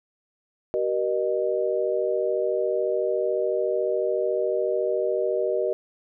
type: tone cluster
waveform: sine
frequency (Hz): 382.1 / 476 / 614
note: G4 / A#4 / D#5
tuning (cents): -44 / +36 / -23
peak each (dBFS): -26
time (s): 0.74-5.73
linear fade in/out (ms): 0
effects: none